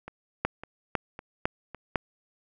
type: two click trains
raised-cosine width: 0.5 ms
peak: -9 / -24 dBFS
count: 4 / 4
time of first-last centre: 0.45-1.958 / 0.08-1.747 s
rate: 1.99 / 1.8 Hz
effects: none